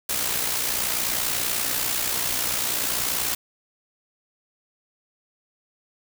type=noise with amplitude modulation; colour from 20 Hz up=white; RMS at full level=-23 dBFS; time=0.09-3.35 s; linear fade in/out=5 ms; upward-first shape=sine; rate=60.5 Hz; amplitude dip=50%; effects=none